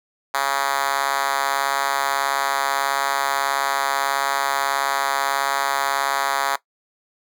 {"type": "tone with high-pass filter", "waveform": "5% pulse", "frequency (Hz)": 138.4, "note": "C#3", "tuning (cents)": -2, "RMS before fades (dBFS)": -22, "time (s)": [0.34, 6.56], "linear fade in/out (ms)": 5, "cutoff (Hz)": 860, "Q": 1.4, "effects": ["noise-tail reverb RT60 0.1 s tail -18 dB re dry"]}